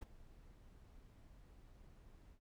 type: noise with ADSR envelope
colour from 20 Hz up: brown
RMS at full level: -44 dBFS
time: 0.01-2.4 s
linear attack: 16 ms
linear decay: 14 ms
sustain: -17 dB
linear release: 83 ms
effects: noise-tail reverb RT60 0.1 s tail -23 dB re dry